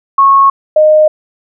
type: tone pair in turn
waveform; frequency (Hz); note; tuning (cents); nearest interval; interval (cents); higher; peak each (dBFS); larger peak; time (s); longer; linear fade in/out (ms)
sine; 1097 / 615.7; C#6 / D#5; -18 / -18; minor seventh; 1000; first; -3; neither; 0.18-0.5 / 0.76-1.08; neither; 5
effects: none